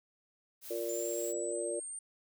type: noise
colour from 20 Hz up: blue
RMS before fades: -46 dBFS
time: 0.61-1.34 s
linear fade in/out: 50 ms
type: chord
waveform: sine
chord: Bb major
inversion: second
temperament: just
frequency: 349.6 / 466.2 / 582.7 Hz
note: F4 / Bb4 / D5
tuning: +2 / 0 / -14 cents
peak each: -38 dBFS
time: 0.7-1.8 s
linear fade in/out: 10 ms
type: exponential sweep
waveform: sine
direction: up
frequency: 7140 to 8840 Hz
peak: -40 dBFS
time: 0.89-1.99 s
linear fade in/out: 2 ms
effects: none